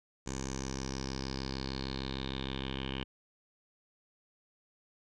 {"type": "tone with low-pass filter sweep", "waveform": "10% pulse", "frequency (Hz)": 66.5, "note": "C2", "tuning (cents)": 29, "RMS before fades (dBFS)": -38, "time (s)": [0.26, 3.04], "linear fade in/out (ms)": 10, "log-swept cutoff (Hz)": [6900, 3000], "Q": 6.1, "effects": []}